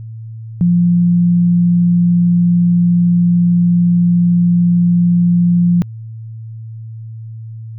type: tone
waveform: sine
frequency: 174.4 Hz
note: F3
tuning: 2 cents flat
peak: -8 dBFS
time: 0.61-5.82 s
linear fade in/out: 0 ms
effects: added 112 Hz sine -26 dBFS peak until 7.78 s